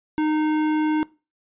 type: tone with tanh clipping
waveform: sine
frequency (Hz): 307.8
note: D#4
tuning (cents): -19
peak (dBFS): -21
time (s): 0.18-1.03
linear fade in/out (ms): 0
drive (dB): 17
effects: noise-tail reverb RT60 0.3 s tail -21 dB re dry + resampled to 8000 Hz